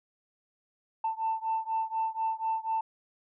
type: beating tone pair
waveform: sine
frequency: 889 / 893.1 Hz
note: A5 / A5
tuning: +18 / +26 cents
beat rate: 4.1 Hz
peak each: -30 / -31 dBFS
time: 1.04-2.81 s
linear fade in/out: 5 ms
effects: tanh soft clip ceiling -22 dBFS